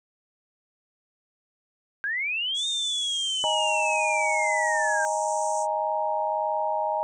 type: linear two-way sweep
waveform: sine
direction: up then down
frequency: 1568 to 3679 to 1568 Hz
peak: -25 dBFS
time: 2.04-5.05 s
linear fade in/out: 0 ms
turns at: 2.67 s
type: band-pass noise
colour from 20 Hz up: pink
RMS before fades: -38 dBFS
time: 2.54-5.67 s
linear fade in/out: 50 ms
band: 5900 to 8800 Hz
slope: 96 dB/octave
type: chord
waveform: sine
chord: D# suspended fourth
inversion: none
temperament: equal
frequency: 622.3 / 830.6 / 932.3 Hz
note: D#5 / G#5 / A#5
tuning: 0 / 0 / 0 cents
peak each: -28 dBFS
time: 3.44-7.03 s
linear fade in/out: 0 ms
effects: none